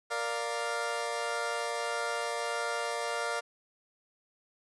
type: chord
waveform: 20% pulse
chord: Bb major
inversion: none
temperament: equal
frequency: 466.2 / 587.3 / 698.5 Hz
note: Bb4 / D5 / F5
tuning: 0 / 0 / 0 cents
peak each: -31 dBFS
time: 0.1-3.41 s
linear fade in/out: 20 ms
effects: resampled to 24000 Hz